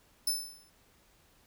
20% pulse tone with exponential decay, 5274 Hz, E8, in tune, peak -20 dBFS, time 0.27-0.7 s, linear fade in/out 5 ms, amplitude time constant 92 ms, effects pink hiss -65 dBFS RMS until 1.46 s

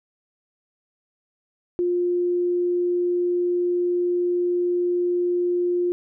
sine tone, 353.3 Hz, F4, 20 cents sharp, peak -19 dBFS, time 1.79-5.92 s, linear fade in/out 0 ms, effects none

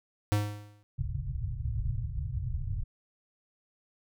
square tone with exponential decay, 103.83 Hz, G#2, in tune, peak -22 dBFS, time 0.32-0.83 s, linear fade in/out 0 ms, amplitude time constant 110 ms
white low-pass noise, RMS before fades -33 dBFS, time 0.98-2.84 s, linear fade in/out 10 ms, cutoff 140 Hz, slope 96 dB/octave
effects none

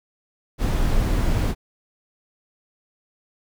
brown noise, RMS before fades -20 dBFS, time 0.58-1.55 s, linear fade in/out 50 ms, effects none

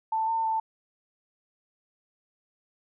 sine tone with pitch steps, 886 / 901 / 888 Hz, A5 / A5 / A5, +12 / +41 / +16 cents, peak -24 dBFS, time 0.12-0.6 s, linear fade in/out 5 ms, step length 160 ms, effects none

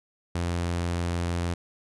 sawtooth tone, 86.4 Hz, F2, 18 cents flat, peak -22 dBFS, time 0.35-1.54 s, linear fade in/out 5 ms, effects resampled to 24000 Hz

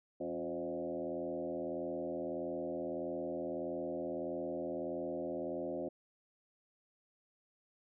sine tone with frequency modulation, 440 Hz, A4, in tune, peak -36 dBFS, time 0.2-5.89 s, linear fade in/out 10 ms, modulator 81.6 Hz, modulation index 2.5, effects none

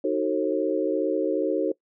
sine chord, D# diminished seventh, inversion none, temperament just, 311.1 / 373.4 / 448 / 537.6 Hz, D#4 / F#4 / A4 / C5, 0 / +16 / +31 / +47 cents, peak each -27 dBFS, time 0.04-1.72 s, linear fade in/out 5 ms, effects noise-tail reverb RT60 0.1 s tail -22 dB re dry

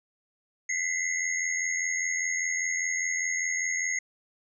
sine tone cluster, 1999 / 2084 / 6540 Hz, B6 / C7 / G#8, +20 / -7 / -28 cents, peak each -31 dBFS, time 0.69-3.99 s, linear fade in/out 5 ms, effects none

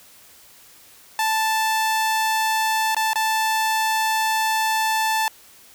sawtooth tone with dropouts, 880 Hz, A5, in tune, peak -15 dBFS, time 1.19-5.28 s, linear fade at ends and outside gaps 1 ms, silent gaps 2.947-2.966 / 3.133-3.157 s, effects white hiss -49 dBFS RMS until 5.74 s

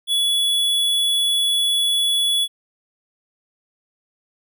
square tone, 3399 Hz, G#7, 39 cents sharp, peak -17 dBFS, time 0.07-2.48 s, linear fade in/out 50 ms, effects none

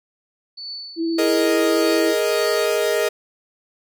sine tone with tremolo, 4479 Hz, C#8, 17 cents sharp, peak -28 dBFS, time 0.57-2.66 s, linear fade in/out 10 ms, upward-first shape triangle, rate 1.7 Hz, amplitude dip 80%
sine tone with vibrato, 329.6 Hz, E4, in tune, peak -19 dBFS, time 0.96-2.15 s, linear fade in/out 50 ms, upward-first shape square, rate 15 Hz, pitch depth 11 cents each way
45% pulse chord, Ab suspended second, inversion none, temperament equal, 415.3 / 466.2 / 622.3 Hz, Ab4 / Bb4 / Eb5, 0 / 0 / 0 cents, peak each -22 dBFS, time 1.18-3.09 s, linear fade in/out 10 ms
effects none

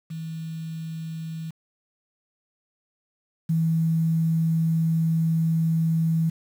sine tone pair in turn, 161.6 / 162.72 Hz, E3 / E3, -34 / -22 cents, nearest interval unison, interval 12 cents, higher second, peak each -30 / -19 dBFS, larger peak second, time 0.1-1.51 / 3.49-6.3 s, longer second, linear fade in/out 10 ms, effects 8-bit

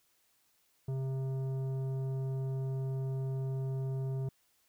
sine tone with tanh clipping, 133.1 Hz, C3, 30 cents sharp, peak -34 dBFS, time 0.88-4.29 s, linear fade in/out 5 ms, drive 11 dB, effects white hiss -72 dBFS RMS until 4.68 s

